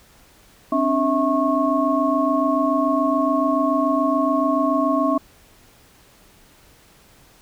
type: tone cluster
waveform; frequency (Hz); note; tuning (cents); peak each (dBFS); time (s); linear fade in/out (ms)
sine; 264.2 / 291.2 / 651 / 1093; C4 / D4 / E5 / C#6; +17 / -15 / -22 / -25; -22; 0.72-5.18; 5
effects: pink hiss -52 dBFS RMS until 7.41 s